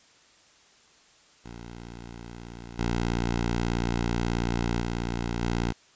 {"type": "tone with level steps", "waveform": "10% pulse", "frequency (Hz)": 58.4, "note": "A#1", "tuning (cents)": 4, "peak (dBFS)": [-32, -17, -20, -17], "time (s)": [1.44, 5.73], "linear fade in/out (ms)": 20, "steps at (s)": [2.78, 4.8, 5.41], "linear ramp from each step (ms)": 20, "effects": ["white hiss -58 dBFS RMS until 5.95 s", "resampled to 16000 Hz"]}